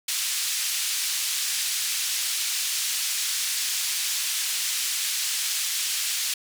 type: band-pass noise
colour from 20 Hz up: white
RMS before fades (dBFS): -27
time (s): 0.08-6.34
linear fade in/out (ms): 5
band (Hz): 2500 to 8700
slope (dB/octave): 12
effects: none